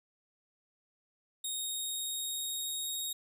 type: tone with pitch glide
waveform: 15% pulse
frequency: 3729 to 3753 Hz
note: A#7 to A#7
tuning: 0 to +11 cents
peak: -28 dBFS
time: 1.44-3.13 s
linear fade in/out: 5 ms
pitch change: +11 cents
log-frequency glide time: 1.6-2.95 s
effects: none